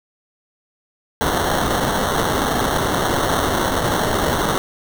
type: noise with sample-and-hold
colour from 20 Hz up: white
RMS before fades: -19 dBFS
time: 1.21-4.58 s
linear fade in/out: 0 ms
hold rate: 2450 Hz
effects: none